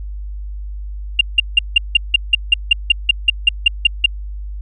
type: tone bursts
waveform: sine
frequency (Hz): 2796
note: F7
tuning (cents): +1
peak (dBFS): -4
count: 16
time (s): 1.19-4.06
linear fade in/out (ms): 5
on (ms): 20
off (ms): 170
effects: tanh soft clip ceiling -1 dBFS + added 50 Hz sine -24 dBFS peak until 4.61 s